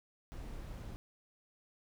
brown noise, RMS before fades -45 dBFS, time 0.32-0.96 s, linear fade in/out 0 ms, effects none

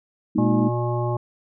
sine chord, Ab suspended second, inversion none, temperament equal, 207.7 / 233.1 / 311.1 Hz, Ab3 / Bb3 / Eb4, 0 / 0 / 0 cents, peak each -22 dBFS, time 0.35-0.69 s, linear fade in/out 10 ms
harmonic tone, 120.2 Hz, B2, 46 cents flat, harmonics 1 / 3 / 5 / 7 / 9, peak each -23 / -28 / -30 / -31 / -33 dBFS, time 0.38-1.17 s, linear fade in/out 5 ms
effects none

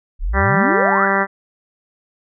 sine exponential sweep, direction up, 31 to 1864.7 Hz, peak -17 dBFS, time 0.19-1.1 s, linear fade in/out 50 ms
harmonic tone, 196 Hz, G3, in tune, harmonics 1 / 2 / 3 / 4 / 5 / 6 / 7 / 8 / 9 / 10, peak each -23 / -23 / -23 / -23 / -23 / -23 / -23 / -23 / -23 / -23 dBFS, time 0.33-1.27 s, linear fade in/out 50 ms
effects none

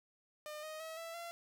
sawtooth tone with pitch steps, 605 / 623.4 / 642.5 / 662 / 682.2 Hz, D#5 / D#5 / E5 / E5 / F5, -49 / +3 / -45 / +7 / -41 cents, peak -40 dBFS, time 0.46-1.31 s, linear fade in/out 0 ms, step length 170 ms, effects none

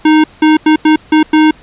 square tone bursts at uneven times, 310 Hz, D#4, 6 cents flat, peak -5 dBFS, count 6, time 0.05-0.24 / 0.42-0.57 / 0.66-0.76 / 0.85-0.96 / 1.12-1.23 / 1.33-1.51 s, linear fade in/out 5 ms, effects pink hiss -41 dBFS RMS until 1.62 s + resampled to 8000 Hz

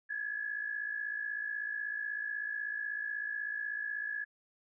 sine tone pair together, 1651 / 1707.2 Hz, G#6 / G#6, -11 / +47 cents, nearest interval minor second, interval 58 cents, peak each -40 / -36 dBFS, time 0.09-4.25 s, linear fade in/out 20 ms, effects none

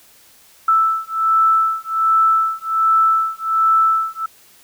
sine beating tone pair, 1318.5 / 1319.8 Hz, E6 / E6, 0 / +2 cents, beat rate 1.3 Hz, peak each -16 dBFS, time 0.68-4.26 s, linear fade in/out 5 ms, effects white hiss -49 dBFS RMS until 4.63 s

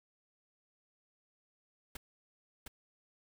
pink noise with echo, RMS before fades -44 dBFS, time 1.95-1.97 s, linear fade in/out 5 ms, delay 710 ms, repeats 1, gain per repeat -2 dB, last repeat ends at 2.68 s, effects none

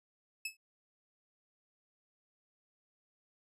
sawtooth tone with exponential decay, 2600 Hz, E7, 24 cents flat, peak -30 dBFS, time 0.45-0.57 s, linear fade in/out 5 ms, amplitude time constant 25 ms, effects resampled to 32000 Hz

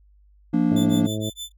triangle chord, Bb major, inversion second, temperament just, 174.81 / 233.1 / 291.4 Hz, F3 / Bb3 / D4, +2 / 0 / -13 cents, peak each -21 / -19 / -19 dBFS, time 0.53-1.07 s, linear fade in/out 10 ms
harmonic tone, 107.5 Hz, A2, 40 cents flat, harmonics 1 / 2 / 3 / 4 / 5 / 6, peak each -28 / -30 / -31 / -36 / -36 / -37 dBFS, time 0.71-1.3 s, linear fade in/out 10 ms
sawtooth tone with tremolo, 3520 Hz, A7, in tune, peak -27 dBFS, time 0.76-1.52 s, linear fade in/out 5 ms, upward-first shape sine, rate 6.4 Hz, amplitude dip 100%
effects added 50 Hz sine -52 dBFS peak until 1.57 s

